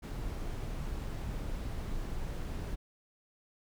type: noise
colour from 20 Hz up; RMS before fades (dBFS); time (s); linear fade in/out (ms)
brown; -37; 0.02-2.76; 20
effects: none